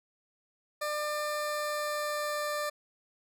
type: tone with pitch glide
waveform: 20% pulse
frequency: 598 to 593.9 Hz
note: D5 to D5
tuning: +31 to +19 cents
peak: -26 dBFS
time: 0.81-2.7 s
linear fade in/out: 10 ms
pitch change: -12 cents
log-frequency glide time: 1.24-2.51 s
effects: none